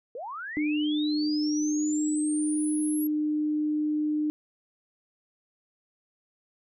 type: linear sweep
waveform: sine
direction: up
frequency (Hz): 440 to 11510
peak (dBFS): -34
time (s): 0.15-3.07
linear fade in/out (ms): 2
type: tone with pitch glide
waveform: sine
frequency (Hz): 300.6 to 302.5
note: D4 to D#4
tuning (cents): +40 to -49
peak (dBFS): -24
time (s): 0.57-4.3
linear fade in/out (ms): 0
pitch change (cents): +11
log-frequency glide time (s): 1-2.33
effects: none